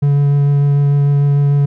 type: tone with vibrato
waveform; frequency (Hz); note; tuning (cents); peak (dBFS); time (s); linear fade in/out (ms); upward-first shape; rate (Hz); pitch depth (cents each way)
triangle; 142.6; C#3; +49; -7; 0.02-1.66; 10; triangle; 6.7; 12
effects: none